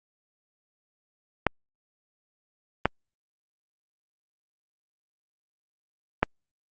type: clicks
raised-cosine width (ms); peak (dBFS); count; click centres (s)
0.5; -4; 3; 1.467 / 2.856 / 6.23
effects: Opus 48 kbps